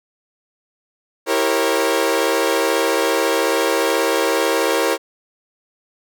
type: chord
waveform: sawtooth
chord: E diminished seventh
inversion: none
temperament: equal with one note detuned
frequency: 329.6 / 392 / 466.2 / 544.5 Hz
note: E4 / G4 / Bb4 / Db5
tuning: 0 / 0 / 0 / -31 cents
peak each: -19 / -19 / -16 / -17 dBFS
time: 1.26-4.98 s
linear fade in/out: 50 ms
effects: none